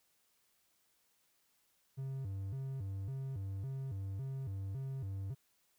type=tone with vibrato; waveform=triangle; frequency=114.3 Hz; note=A#2; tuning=34 cents flat; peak=-36 dBFS; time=1.97-5.35 s; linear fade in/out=20 ms; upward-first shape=square; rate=1.8 Hz; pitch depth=280 cents each way; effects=white hiss -75 dBFS RMS until 5.78 s